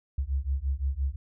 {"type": "beating tone pair", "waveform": "sine", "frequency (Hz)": [65.41, 71.21], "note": ["C2", "C#2"], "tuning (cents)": [0, 47], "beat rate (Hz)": 5.8, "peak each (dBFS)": -29, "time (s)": [0.18, 1.16], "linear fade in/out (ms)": 5, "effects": []}